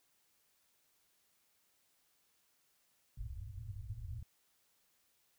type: low-pass noise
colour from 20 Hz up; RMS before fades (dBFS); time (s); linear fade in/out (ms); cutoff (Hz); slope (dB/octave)
white; -45; 3.17-4.23; 5; 120; 96
effects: white hiss -75 dBFS RMS until 5.38 s